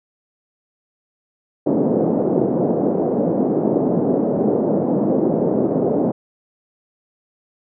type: band-pass noise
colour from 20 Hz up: pink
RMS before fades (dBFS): -18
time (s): 1.66-6.12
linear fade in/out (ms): 10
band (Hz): 190 to 580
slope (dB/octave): 24
effects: none